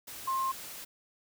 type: tone in noise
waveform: sine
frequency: 1060 Hz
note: C6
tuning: 22 cents sharp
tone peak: -28 dBFS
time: 0.27-0.52 s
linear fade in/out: 10 ms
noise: white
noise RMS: -44 dBFS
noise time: 0.07-0.85 s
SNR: +13 dB
effects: none